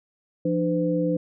sine tone cluster, 171.9 / 300.9 / 507 Hz, F3 / D4 / B4, -27 / +42 / +45 cents, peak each -25 dBFS, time 0.45-1.17 s, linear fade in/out 5 ms, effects none

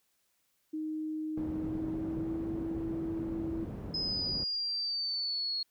sine tone with pitch glide, 311.1 to 327.7 Hz, D#4 to E4, 0 to -10 cents, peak -33 dBFS, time 0.73-3.65 s, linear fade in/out 10 ms, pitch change +90 cents, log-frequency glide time 1.44-2.43 s
white low-pass noise, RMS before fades -41 dBFS, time 1.37-4.44 s, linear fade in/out 5 ms, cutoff 280 Hz, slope 12 dB/octave
sine exponential sweep, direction down, 5100 to 4305 Hz, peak -31 dBFS, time 3.94-5.63 s, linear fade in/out 5 ms
effects white hiss -75 dBFS RMS until 5.7 s

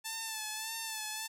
5% pulse tone with vibrato, 880 Hz, A5, in tune, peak -25 dBFS, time 0.04-1.28 s, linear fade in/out 20 ms, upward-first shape sine, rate 1.7 Hz, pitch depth 44 cents each way, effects none

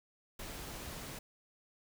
pink noise, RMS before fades -45 dBFS, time 0.39-1.19 s, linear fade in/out 5 ms, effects none

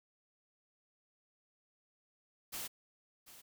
white noise with echo, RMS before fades -42 dBFS, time 2.52-2.68 s, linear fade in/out 20 ms, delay 740 ms, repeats 1, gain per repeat -14 dB, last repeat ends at 3.42 s, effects none

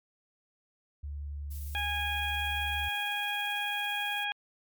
sine tone with vibrato, 72.2 Hz, D2, 29 cents flat, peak -35 dBFS, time 1.03-2.89 s, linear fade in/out 10 ms, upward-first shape triangle, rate 11 Hz, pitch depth 9 cents each way
violet noise with tremolo, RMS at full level -46 dBFS, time 1.5-4.25 s, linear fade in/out 20 ms, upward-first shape sine, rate 18 Hz, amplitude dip 30%
harmonic tone, 822 Hz, G#5, 18 cents flat, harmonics 1 / 2 / 3 / 4, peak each -36 / -35 / -35 / -36 dBFS, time 1.75-4.32 s, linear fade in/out 0 ms
effects MP3 96 kbps

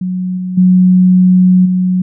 sine tone with level steps, 183.3 Hz, F#3, 16 cents flat, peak -14 / -16 / -4 / -9 dBFS, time 0.01-2.02 s, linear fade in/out 5 ms, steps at 0.37 / 0.57 / 1.65 s, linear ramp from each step 10 ms, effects none

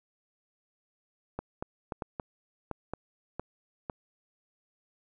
clicks, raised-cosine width 1 ms, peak -20 dBFS, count 9, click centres 1.39 / 1.625 / 1.922 / 2.022 / 2.198 / 2.713 / 2.936 / 3.396 / 3.898 s, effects none

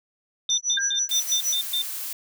sine tone bursts, 3593 Hz, A7, 36 cents sharp, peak -22 dBFS, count 7, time 0.49-1.819 s, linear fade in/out 2 ms, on 87 ms, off 120 ms
sine tone with tremolo, 5920 Hz, F#8, in tune, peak -20 dBFS, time 0.5-1.57 s, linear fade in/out 0 ms, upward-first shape sine, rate 6.3 Hz, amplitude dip 100%
sine tone with exponential decay, 1600 Hz, G6, 35 cents sharp, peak -21 dBFS, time 0.77-1.15 s, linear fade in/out 5 ms, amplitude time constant 82 ms
blue noise, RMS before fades -32 dBFS, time 1.09-2.13 s, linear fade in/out 2 ms
effects none

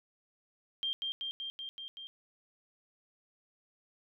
sine tone with echo, 3183 Hz, G7, 26 cents sharp, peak -31 dBFS, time 0.83-0.93 s, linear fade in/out 0 ms, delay 190 ms, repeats 6, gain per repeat -2 dB, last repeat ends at 2.07 s, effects none

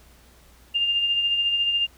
sine tone with tremolo, 2804 Hz, F7, 6 cents sharp, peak -18 dBFS, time 0.74-1.87 s, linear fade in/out 20 ms, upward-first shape sine, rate 14 Hz, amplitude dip 40%, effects added 60 Hz sine -53 dBFS peak until 1.97 s + pink hiss -55 dBFS RMS until 1.97 s

